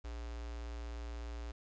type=tone with notch filter; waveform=square; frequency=58.27 Hz; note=A#1; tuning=in tune; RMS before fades=-43 dBFS; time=0.04-1.52 s; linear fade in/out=10 ms; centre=180 Hz; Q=1.7; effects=resampled to 16000 Hz + 11-bit